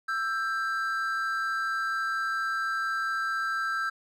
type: tone pair together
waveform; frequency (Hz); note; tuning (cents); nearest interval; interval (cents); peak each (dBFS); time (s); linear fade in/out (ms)
triangle; 1327.3 / 1583; E6 / G6; +12 / +17; minor third; 305; -28; 0.08-3.9; 10
effects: none